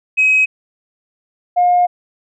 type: tone pair in turn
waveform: sine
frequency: 2540 / 712.8 Hz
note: D#7 / F5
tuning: +35 / +35 cents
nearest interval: octave + minor seventh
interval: 2200 cents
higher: first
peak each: -8 dBFS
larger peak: neither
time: 0.17-0.46 / 1.56-1.87 s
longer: second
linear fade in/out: 20 ms
effects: tanh soft clip ceiling -5 dBFS